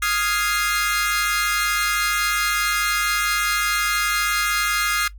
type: chord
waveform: sawtooth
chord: F minor seventh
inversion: third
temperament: equal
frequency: 1244.5 / 1396.9 / 1661.2 / 2093 Hz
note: Eb6 / F6 / Ab6 / C7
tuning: 0 / 0 / 0 / 0 cents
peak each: -21 / -22 / -22 / -21 dBFS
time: 0.02-5.08 s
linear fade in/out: 5 ms
effects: noise-tail reverb RT60 0.1 s tail -18 dB re dry + added 50 Hz sine -37 dBFS peak until 5.18 s